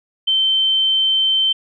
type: tone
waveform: sine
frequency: 3100 Hz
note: G7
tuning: 20 cents flat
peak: -13 dBFS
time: 0.27-1.53 s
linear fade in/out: 10 ms
effects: none